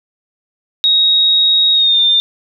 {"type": "tone with pitch glide", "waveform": "sine", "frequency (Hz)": [3776, 3603], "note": ["A#7", "A7"], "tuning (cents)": [22, 40], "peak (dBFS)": -8, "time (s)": [0.84, 2.2], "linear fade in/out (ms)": 0, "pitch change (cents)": -82, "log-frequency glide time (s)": [1.73, 2], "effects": []}